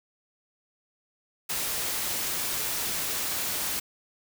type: noise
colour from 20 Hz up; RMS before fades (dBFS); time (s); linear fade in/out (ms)
white; -30; 1.49-3.8; 10
effects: none